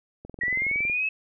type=click train; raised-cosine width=2 ms; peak=-27 dBFS; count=15; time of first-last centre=0.25-0.898 s; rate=21.6 Hz
type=linear sweep; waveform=sine; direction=up; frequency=1897 to 2610 Hz; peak=-23 dBFS; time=0.41-1.09 s; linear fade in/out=5 ms
effects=none